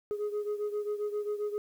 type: beating tone pair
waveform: sine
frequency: 415.3 / 422.8 Hz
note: G#4 / G#4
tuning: 0 / +31 cents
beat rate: 7.5 Hz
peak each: -30 / -34 dBFS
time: 0.11-1.58 s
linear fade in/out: 0 ms
effects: tanh soft clip ceiling -28 dBFS + 10-bit